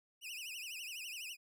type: tone with vibrato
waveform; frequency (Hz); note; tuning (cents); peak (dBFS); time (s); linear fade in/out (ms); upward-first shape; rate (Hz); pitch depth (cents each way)
sawtooth; 2694; E7; +37; -40; 0.21-1.37; 50; triangle; 12; 210
effects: none